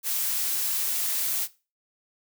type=noise; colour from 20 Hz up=blue; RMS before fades=-27 dBFS; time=0.03-1.48 s; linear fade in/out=50 ms; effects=noise-tail reverb RT60 0.3 s tail -18 dB re dry